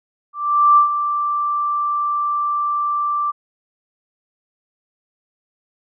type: tone with ADSR envelope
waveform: sine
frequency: 1174.7 Hz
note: D6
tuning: in tune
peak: -7 dBFS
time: 0.33-3.32 s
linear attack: 440 ms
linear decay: 110 ms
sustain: -10 dB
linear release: 22 ms
effects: none